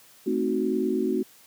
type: chord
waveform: sine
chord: A diminished seventh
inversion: none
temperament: equal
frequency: 220 / 261.6 / 311.1 / 370 Hz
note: A3 / C4 / Eb4 / Gb4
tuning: 0 / 0 / 0 / 0 cents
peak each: -29 / -28 / -30 / -26 dBFS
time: 0.26-1.23 s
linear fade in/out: 10 ms
effects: white hiss -54 dBFS RMS until 1.46 s + high-pass 100 Hz 12 dB/octave